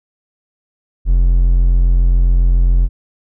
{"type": "tone", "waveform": "triangle", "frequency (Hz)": 43.65, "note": "F1", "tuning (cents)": 0, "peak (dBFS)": -6, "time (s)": [1.05, 2.89], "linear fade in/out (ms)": 50, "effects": []}